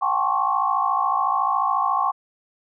sine tone cluster, 730 / 791 / 871 / 1071 / 1125 Hz, F#5 / G5 / A5 / C6 / C#6, -24 / +15 / -18 / +40 / +25 cents, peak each -30 / -25 / -28 / -23 / -23 dBFS, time 0.01-2.12 s, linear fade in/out 20 ms, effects none

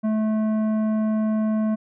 sine tone with tanh clipping, 216.9 Hz, A3, 25 cents flat, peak -21 dBFS, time 0.03-1.76 s, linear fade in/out 20 ms, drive 11 dB, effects none

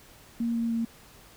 sine tone with pitch steps, 233.1 / 231.2 / 229.4 Hz, A#3 / A#3 / A#3, 0 / -14 / -28 cents, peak -25 dBFS, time 0.4-0.85 s, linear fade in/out 5 ms, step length 150 ms, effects pink hiss -53 dBFS RMS until 1.36 s

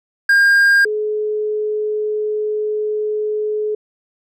triangle / sine tone pair in turn, 1610 / 425.3 Hz, G6 / G#4, +46 / +41 cents, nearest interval octave + major seventh, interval 2305 cents, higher first, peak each -7 / -17 dBFS, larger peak first, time 0.29-0.85 / 0.85-3.75 s, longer second, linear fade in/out 5 ms, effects none

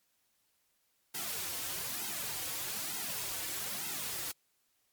white noise with flanger, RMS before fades -38 dBFS, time 1.14-4.32 s, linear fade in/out 10 ms, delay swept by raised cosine 1.7 to 5 ms, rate 1.1 Hz, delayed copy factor -1, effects white hiss -75 dBFS RMS until 4.92 s + MP3 96 kbps

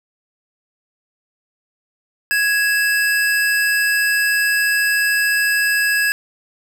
square tone pair together, 1663.3 / 2637 Hz, G#6 / E7, +2 / 0 cents, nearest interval minor sixth, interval 798 cents, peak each -16 / -23 dBFS, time 2.31-6.12 s, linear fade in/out 0 ms, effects none

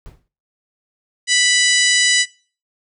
brown noise with exponential decay, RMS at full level -34 dBFS, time 0.06-0.28 s, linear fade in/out 0 ms, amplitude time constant 47 ms
harmonic tone, 987.8 Hz, B5, in tune, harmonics 2 / 3 / 4 / 5 / 6 / 7 / 8 / 9, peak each -17 / -19 / -20 / -21 / -22 / -22 / -23 / -24 dBFS, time 1.27-2.26 s, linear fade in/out 50 ms
effects noise-tail reverb RT60 0.4 s tail -22 dB re dry

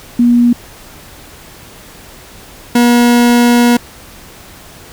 sine / 40% pulse tone pair in turn, 240 / 240 Hz, B3 / B3, -49 / -49 cents, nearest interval unison, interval 0 cents, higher neither, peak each -5 dBFS, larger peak neither, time 0.19-0.53 / 2.75-3.77 s, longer second, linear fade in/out 5 ms, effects pink hiss -36 dBFS RMS until 4.92 s

